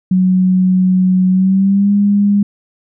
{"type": "tone with pitch glide", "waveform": "sine", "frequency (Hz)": [185, 202.9], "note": ["F#3", "G#3"], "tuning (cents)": [0, -40], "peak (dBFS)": -8, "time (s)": [0.11, 2.43], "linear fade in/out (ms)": 5, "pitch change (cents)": 160, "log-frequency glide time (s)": [1.3, 1.92], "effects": []}